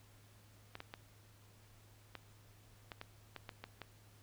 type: clicks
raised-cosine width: 0.3 ms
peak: -29 dBFS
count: 10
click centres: 0.754 / 0.804 / 0.939 / 2.153 / 2.918 / 3.014 / 3.363 / 3.492 / 3.64 / 3.817 s
effects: added 104 Hz sine -62 dBFS peak until 4.22 s + pink hiss -66 dBFS RMS until 4.22 s